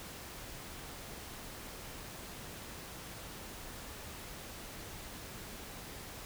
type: silence
effects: pink hiss -47 dBFS RMS until 6.25 s